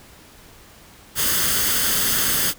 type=noise with comb filter; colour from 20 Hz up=white; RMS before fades=-20 dBFS; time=1.15-2.54 s; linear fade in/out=50 ms; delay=0.62 ms; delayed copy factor=+0.55; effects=pink hiss -47 dBFS RMS until 2.58 s